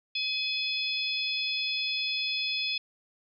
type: harmonic tone with a mistuned harmonic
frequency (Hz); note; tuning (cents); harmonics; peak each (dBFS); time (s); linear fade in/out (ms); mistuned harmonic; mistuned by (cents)
845; G#5; +30; 3 / 4 / 5 / 6; -32 / -32 / -37 / -35; 0.15-2.78; 5; 4; +23
effects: none